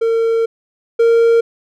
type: tone pair in turn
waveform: triangle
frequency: 455.8 / 462.2 Hz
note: A#4 / A#4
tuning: -39 / -15 cents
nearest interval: unison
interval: 24 cents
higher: second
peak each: -10 / -6 dBFS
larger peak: second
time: 0.01-0.46 / 0.99-1.41 s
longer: first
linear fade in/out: 10 ms
effects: none